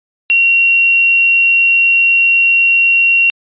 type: tone with quantisation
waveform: sine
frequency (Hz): 2744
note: F7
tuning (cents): -31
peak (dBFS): -7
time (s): 0.3-3.3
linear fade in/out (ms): 0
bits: 6
effects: resampled to 8000 Hz